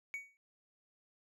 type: tone with exponential decay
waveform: triangle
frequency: 2250 Hz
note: C#7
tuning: 25 cents sharp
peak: -34 dBFS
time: 0.14-0.37 s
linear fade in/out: 0 ms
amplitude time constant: 49 ms
effects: none